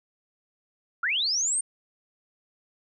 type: linear sweep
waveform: sine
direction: up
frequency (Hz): 1297 to 8900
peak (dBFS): -23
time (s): 1.03-1.61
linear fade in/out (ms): 5
effects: none